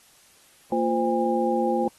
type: tone cluster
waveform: sine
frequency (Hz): 229.6 / 348.1 / 516 / 810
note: A#3 / F4 / C5 / G#5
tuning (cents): -26 / -6 / -24 / -43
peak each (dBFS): -26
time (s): 0.72-1.88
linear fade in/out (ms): 2
effects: white hiss -56 dBFS RMS until 1.98 s + AAC 32 kbps